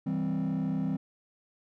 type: chord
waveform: triangle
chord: C major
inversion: first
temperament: just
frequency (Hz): 163.52 / 196.22 / 261.6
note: E3 / G3 / C4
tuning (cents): -14 / +2 / 0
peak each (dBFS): -29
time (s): 0.06-0.97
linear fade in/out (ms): 10
effects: tanh soft clip ceiling -22 dBFS